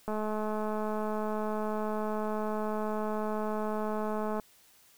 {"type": "click train", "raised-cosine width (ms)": 1, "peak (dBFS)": -21, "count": 925, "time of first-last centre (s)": [0.08, 4.398], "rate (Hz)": 214, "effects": ["white hiss -61 dBFS RMS until 4.97 s"]}